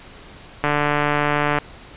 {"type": "click train", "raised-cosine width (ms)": 0.5, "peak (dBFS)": -4, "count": 140, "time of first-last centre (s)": [0.64, 1.586], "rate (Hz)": 147, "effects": ["pink hiss -42 dBFS RMS until 1.96 s", "resampled to 8000 Hz"]}